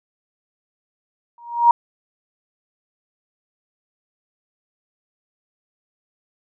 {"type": "tone with exponential growth", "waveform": "sine", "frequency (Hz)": 945, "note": "A#5", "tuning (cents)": 23, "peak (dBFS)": -5, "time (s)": [1.38, 1.71], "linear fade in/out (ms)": 2, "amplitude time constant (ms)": 71, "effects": []}